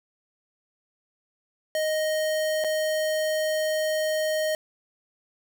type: tone with dropouts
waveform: square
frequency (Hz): 622.3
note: D#5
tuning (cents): 0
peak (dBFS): -24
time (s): 1.75-4.55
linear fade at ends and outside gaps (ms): 1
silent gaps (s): 2.64-2.645
effects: none